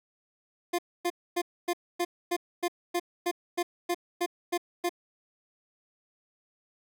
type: tone bursts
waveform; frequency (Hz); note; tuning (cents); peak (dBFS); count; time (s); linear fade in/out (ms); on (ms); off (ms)
25% pulse; 350; F4; +4; -22; 14; 0.73-4.894; 10; 56; 260
effects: none